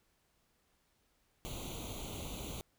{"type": "noise with comb filter", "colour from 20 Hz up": "pink", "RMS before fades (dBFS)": -43, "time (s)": [1.45, 2.61], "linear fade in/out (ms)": 0, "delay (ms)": 0.29, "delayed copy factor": 0.95, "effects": ["pink hiss -75 dBFS RMS until 2.78 s"]}